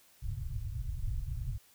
pink low-pass noise, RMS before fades -36 dBFS, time 0.22-1.58 s, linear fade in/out 10 ms, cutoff 140 Hz, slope 96 dB/octave, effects white hiss -63 dBFS RMS until 1.74 s

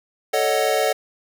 square chord, D# half-diminished seventh, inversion second, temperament equal, 440 / 554.4 / 622.3 / 740 Hz, A4 / C#5 / D#5 / F#5, 0 / 0 / 0 / 0 cents, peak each -24 dBFS, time 0.33-0.93 s, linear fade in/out 10 ms, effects none

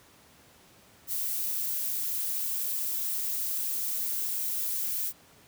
violet noise, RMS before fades -31 dBFS, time 1.07-5.13 s, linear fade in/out 50 ms, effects pink hiss -57 dBFS RMS until 5.47 s + high-pass 80 Hz 12 dB/octave

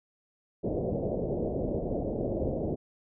white low-pass noise, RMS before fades -31 dBFS, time 0.63-2.76 s, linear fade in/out 20 ms, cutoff 620 Hz, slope 48 dB/octave, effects none

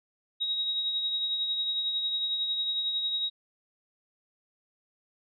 sine tone with tremolo, 3800 Hz, A#7, 33 cents sharp, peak -25 dBFS, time 0.4-3.3 s, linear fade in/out 20 ms, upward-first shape triangle, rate 11 Hz, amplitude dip 45%, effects none

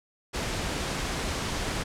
pink low-pass noise, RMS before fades -31 dBFS, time 0.33-1.84 s, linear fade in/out 20 ms, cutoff 7900 Hz, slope 12 dB/octave, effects low-pass 12000 Hz 12 dB/octave

